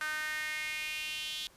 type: tone with high-pass filter sweep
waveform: sawtooth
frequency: 306.8 Hz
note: D#4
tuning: 24 cents flat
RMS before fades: -37 dBFS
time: 0.01-1.47 s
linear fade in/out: 0 ms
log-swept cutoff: 1500 to 3400 Hz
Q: 4.6
effects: pink hiss -61 dBFS RMS until 1.56 s + resampled to 32000 Hz